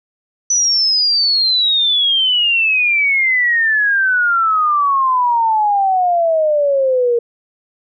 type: exponential sweep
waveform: sine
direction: down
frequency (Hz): 5990 to 466.2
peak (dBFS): -11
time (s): 0.5-7.19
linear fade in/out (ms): 5
effects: none